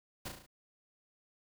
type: noise with echo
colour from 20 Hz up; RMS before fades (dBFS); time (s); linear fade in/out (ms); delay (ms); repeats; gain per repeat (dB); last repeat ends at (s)
pink; -40; 0.25-0.29; 10; 35; 5; -4; 0.465
effects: none